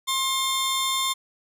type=tone pair together; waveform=sawtooth; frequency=1065 / 3582 Hz; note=C6 / A7; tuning=+30 / +30 cents; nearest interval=octave + major sixth; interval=2100 cents; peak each=-22 dBFS; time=0.07-1.14 s; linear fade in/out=20 ms; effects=resampled to 32000 Hz